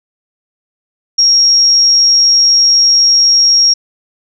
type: tone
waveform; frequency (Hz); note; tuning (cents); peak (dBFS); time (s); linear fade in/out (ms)
sine; 5588; F8; 0; -5; 1.18-3.74; 10
effects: none